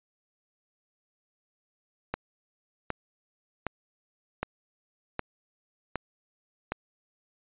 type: click train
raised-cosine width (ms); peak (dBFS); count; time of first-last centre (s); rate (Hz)
0.5; -14; 7; 2.14-6.72; 1.31
effects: resampled to 8000 Hz